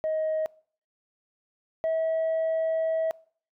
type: tone pair in turn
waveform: sine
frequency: 629 / 645.9 Hz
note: D#5 / E5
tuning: +19 / -35 cents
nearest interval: unison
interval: 46 cents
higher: second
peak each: -23 / -21 dBFS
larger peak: second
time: 0.04-0.46 / 1.84-3.11 s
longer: second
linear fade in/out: 0 ms
effects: noise-tail reverb RT60 0.5 s tail -25 dB re dry + tanh soft clip ceiling -22 dBFS